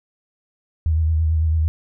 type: tone with vibrato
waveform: sine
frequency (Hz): 79.6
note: D#2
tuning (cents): +40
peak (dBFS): -15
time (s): 0.86-1.68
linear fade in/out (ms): 0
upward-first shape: triangle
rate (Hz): 9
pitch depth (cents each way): 53
effects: none